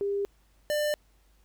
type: tone pair in turn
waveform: sine / square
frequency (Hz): 401 / 596.3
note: G4 / D5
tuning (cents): +39 / +26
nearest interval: perfect fifth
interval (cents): 687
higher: second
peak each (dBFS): -26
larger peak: neither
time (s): 0.01-0.25 / 0.7-0.94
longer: neither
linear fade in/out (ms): 0
effects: added 50 Hz sine -61 dBFS peak until 1.44 s + pink hiss -68 dBFS RMS until 1.44 s